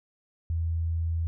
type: tone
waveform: sine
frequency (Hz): 82.6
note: E2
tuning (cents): +4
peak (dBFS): -25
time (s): 0.5-1.27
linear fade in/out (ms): 0
effects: none